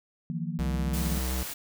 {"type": "chord", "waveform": "sine", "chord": "Eb suspended second", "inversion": "none", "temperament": "equal with one note detuned", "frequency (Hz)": [158.92, 174.61, 233.1], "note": ["Eb3", "F3", "Bb3"], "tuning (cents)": [37, 0, 0], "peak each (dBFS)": [-33, -33, -37], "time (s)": [0.3, 1.18], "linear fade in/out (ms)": 0}
{"type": "tone with pitch glide", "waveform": "square", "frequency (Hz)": [65.8, 64.26], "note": ["C2", "C2"], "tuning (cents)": [10, -31], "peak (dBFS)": -29, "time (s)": [0.59, 1.43], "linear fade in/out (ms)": 0, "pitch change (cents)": -41, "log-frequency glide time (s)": [0.87, 1.24]}
{"type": "noise", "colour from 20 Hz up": "white", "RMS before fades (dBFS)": -37, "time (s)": [0.93, 1.54], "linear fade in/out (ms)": 10}
{"effects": []}